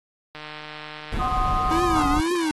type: click train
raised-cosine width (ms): 0.3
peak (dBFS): -21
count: 221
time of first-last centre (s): 0.35-1.797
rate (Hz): 152
type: noise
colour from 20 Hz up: brown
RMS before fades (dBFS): -27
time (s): 1.12-2.21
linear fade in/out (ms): 5
type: chord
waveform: sine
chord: C diminished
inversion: second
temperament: equal with one note detuned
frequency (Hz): 744.7 / 1046.5 / 1244.5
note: Gb5 / C6 / Eb6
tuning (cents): +11 / 0 / 0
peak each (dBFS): -26 / -28 / -24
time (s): 1.18-2.21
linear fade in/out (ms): 50
type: tone with vibrato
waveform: square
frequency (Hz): 315.9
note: D#4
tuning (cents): +26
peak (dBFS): -22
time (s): 1.71-2.51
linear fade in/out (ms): 0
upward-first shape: triangle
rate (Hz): 2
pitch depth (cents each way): 220
effects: AAC 32 kbps